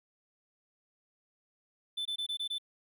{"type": "tone bursts", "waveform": "triangle", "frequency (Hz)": 3520, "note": "A7", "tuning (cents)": 0, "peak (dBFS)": -31, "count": 6, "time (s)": [1.97, 2.584], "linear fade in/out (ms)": 10, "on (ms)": 84, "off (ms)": 22, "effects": []}